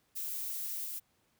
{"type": "noise with level steps", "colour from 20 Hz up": "violet", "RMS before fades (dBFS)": [-38, -40], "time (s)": [0.15, 1], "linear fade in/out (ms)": 20, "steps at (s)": 0.84, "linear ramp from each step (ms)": 20, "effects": ["pink hiss -73 dBFS RMS until 1.39 s", "high-pass 60 Hz 12 dB/octave"]}